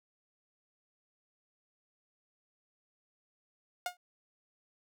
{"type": "tone with exponential decay", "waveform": "sawtooth", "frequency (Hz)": 716, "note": "F5", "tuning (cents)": 43, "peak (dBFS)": -26, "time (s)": [3.86, 3.97], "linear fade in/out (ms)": 2, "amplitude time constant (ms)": 22, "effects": []}